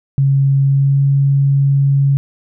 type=tone with pitch glide; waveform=sine; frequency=137.4 to 138.84 Hz; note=C#3 to C#3; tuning=-15 to +3 cents; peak=-9 dBFS; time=0.18-2.17 s; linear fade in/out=0 ms; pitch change=+18 cents; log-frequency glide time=0.62-1.01 s; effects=none